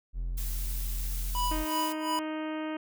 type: tone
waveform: triangle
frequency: 43 Hz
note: F1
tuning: 26 cents flat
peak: -28 dBFS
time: 0.13-1.66 s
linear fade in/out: 50 ms
type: noise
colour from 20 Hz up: blue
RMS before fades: -40 dBFS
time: 0.37-1.93 s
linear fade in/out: 10 ms
type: tone with tremolo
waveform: square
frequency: 984 Hz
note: B5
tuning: 7 cents flat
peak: -28 dBFS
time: 1.35-2.19 s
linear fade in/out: 0 ms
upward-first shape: sine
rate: 2.8 Hz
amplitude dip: 90%
type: harmonic tone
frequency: 311.1 Hz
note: D#4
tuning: in tune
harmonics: 1 / 2 / 3 / 4 / 5 / 6 / 7 / 8 / 9 / 10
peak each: -33 / -39 / -43 / -45 / -47 / -49 / -50 / -51 / -52 / -53 dBFS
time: 1.51-2.77 s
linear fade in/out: 5 ms
effects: none